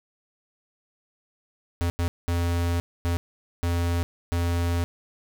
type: tone bursts at uneven times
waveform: square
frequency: 86 Hz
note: F2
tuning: 26 cents flat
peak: -23 dBFS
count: 6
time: 1.81-1.9 / 1.99-2.08 / 2.28-2.8 / 3.05-3.17 / 3.63-4.03 / 4.32-4.84 s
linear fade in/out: 0 ms
effects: none